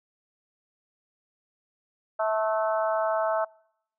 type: harmonic tone with a mistuned harmonic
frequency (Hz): 217.4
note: A3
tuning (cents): -21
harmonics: 3 / 4 / 5 / 6 / 7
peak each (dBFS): -25 / -30 / -34 / -32 / -38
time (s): 2.19-3.45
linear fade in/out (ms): 10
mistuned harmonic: 4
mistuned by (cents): +22
effects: noise-tail reverb RT60 0.7 s tail -25 dB re dry

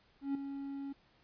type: tone with ADSR envelope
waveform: triangle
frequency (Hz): 277.2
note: C#4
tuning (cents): 0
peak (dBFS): -28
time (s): 0.21-0.93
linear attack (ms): 140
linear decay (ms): 3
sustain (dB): -9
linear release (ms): 9
effects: pink hiss -68 dBFS RMS until 1.23 s + resampled to 11025 Hz

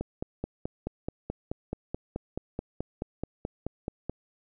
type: click train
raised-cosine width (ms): 2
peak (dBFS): -18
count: 20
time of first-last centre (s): 0.01-4.096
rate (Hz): 4.65
effects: none

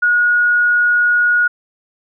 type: tone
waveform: sine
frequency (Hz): 1448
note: F#6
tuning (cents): -38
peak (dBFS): -10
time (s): 0.02-1.48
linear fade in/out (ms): 10
effects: none

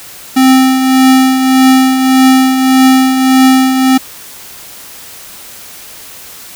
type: tone with tremolo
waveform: square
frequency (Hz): 261.6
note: C4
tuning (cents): 0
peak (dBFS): -3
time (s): 0.36-3.98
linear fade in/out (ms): 10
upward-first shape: triangle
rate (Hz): 1.7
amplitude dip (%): 55
effects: white hiss -31 dBFS RMS until 6.55 s

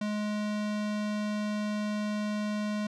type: tone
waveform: square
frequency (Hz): 210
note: G#3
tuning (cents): +19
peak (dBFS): -30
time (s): 0.01-2.87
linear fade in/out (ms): 5
effects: low-pass 6000 Hz 12 dB/octave

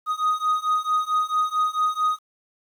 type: beating tone pair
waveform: triangle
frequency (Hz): 1244.5 / 1249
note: D#6 / D#6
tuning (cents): 0 / +6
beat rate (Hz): 4.5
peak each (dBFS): -22 / -21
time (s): 0.06-2.19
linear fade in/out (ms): 50
effects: 9-bit

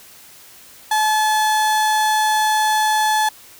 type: tone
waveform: 35% pulse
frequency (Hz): 861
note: A5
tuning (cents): -38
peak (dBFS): -13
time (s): 0.91-3.29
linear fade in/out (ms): 5
effects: white hiss -44 dBFS RMS until 3.59 s

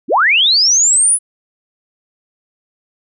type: linear sweep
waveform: sine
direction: up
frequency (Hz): 180 to 10110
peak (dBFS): -8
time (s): 0.08-1.19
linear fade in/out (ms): 50
effects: none

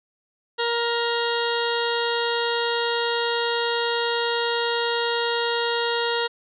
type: harmonic tone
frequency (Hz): 470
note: A#4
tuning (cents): +14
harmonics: 1 / 2 / 3 / 4 / 6 / 7 / 8 / 9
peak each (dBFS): -25 / -28 / -30 / -31 / -33 / -33 / -34 / -35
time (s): 0.58-6.28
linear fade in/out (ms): 20
effects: none

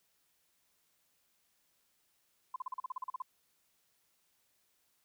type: tone bursts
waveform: sine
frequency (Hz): 1027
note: C6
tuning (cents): -33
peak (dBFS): -35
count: 12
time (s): 2.54-3.221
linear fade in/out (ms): 5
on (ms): 21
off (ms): 39
effects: white hiss -75 dBFS RMS until 5.04 s

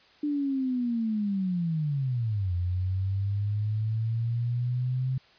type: linear two-way sweep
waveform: sine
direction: down then up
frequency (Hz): 298.3 to 87.5 to 131.3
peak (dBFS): -25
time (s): 0.23-5.18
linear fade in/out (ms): 5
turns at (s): 2.54
effects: white hiss -58 dBFS RMS until 5.38 s + resampled to 11025 Hz

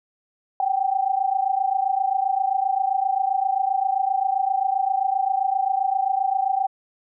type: tone pair together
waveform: sine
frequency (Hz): 760 / 787.6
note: F#5 / G5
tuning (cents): +46 / +8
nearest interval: minor second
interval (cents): 62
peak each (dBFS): -22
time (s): 0.6-6.67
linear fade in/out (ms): 2
effects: none

